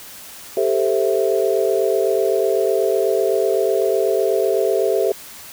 sine chord, A minor seventh, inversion third, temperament equal, 392 / 440 / 523.3 / 659.3 Hz, G4 / A4 / C5 / E5, 0 / 0 / 0 / 0 cents, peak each -19 / -20 / -22 / -22 dBFS, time 0.57-5.12 s, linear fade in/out 2 ms, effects white hiss -38 dBFS RMS until 5.52 s

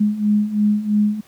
sine beating tone pair, 207.2 / 210.2 Hz, G#3 / G#3, -4 / +21 cents, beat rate 3 Hz, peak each -20 / -16 dBFS, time 0-1.21 s, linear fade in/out 10 ms, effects pink hiss -52 dBFS RMS until 1.27 s + high-pass 80 Hz 12 dB/octave

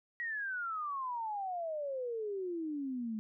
sine exponential sweep, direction down, 1929 to 212.4 Hz, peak -35 dBFS, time 0.2-3.19 s, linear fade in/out 0 ms, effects none

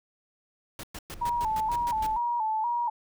pink noise bursts, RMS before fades -39 dBFS, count 9, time 0.79-2.066 s, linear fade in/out 2 ms, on 44 ms, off 110 ms
brown noise with tremolo, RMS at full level -42 dBFS, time 1.14-2.18 s, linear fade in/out 5 ms, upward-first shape square, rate 3.6 Hz, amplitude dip 30%
sine tone with vibrato, 912 Hz, A#5, 38 cents flat, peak -25 dBFS, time 1.21-2.9 s, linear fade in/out 10 ms, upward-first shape square, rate 2.1 Hz, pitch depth 77 cents each way
effects none

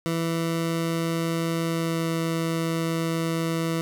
20% pulse tone with pitch glide, 165.5 to 164.36 Hz, E3 to E3, +7 to -5 cents, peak -19 dBFS, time 0.06-3.81 s, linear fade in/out 0 ms, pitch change -12 cents, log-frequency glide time 1.63-2.09 s, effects none

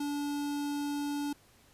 square tone with notch filter, 288.8 Hz, D4, 29 cents flat, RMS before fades -34 dBFS, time 0-1.33 s, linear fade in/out 5 ms, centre 1900 Hz, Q 1.5, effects pink hiss -62 dBFS RMS until 1.73 s + resampled to 32000 Hz

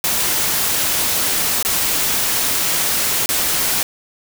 white noise with dropouts, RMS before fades -18 dBFS, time 0.04-3.83 s, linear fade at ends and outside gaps 1 ms, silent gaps 1.627-1.649 / 3.26-3.29 s, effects none

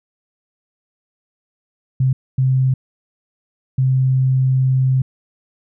sine tone bursts at uneven times, 130.81 Hz, C3, in tune, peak -12 dBFS, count 3, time 2-2.13 / 2.38-2.74 / 3.78-5.02 s, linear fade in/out 5 ms, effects none

